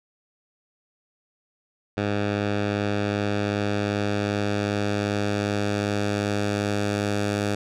10% pulse tone with low-pass filter sweep, 102.6 Hz, G#2, 21 cents flat, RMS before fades -25 dBFS, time 1.97-7.55 s, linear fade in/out 5 ms, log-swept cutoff 3500 to 8500 Hz, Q 0.8, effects none

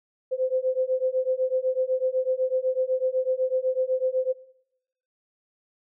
sine beating tone pair, 512 / 520 Hz, C5 / C5, -38 / -11 cents, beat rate 8 Hz, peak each -26 dBFS, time 0.31-4.33 s, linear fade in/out 20 ms, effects noise-tail reverb RT60 0.8 s tail -19 dB re dry

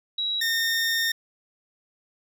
sine / 20% pulse tone pair in turn, 3875 / 1828.8 Hz, B7 / A#6, -34 / -34 cents, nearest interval octave + minor second, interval 1300 cents, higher first, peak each -24 / -17 dBFS, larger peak second, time 0.18-0.41 / 0.41-1.12 s, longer second, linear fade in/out 5 ms, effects none

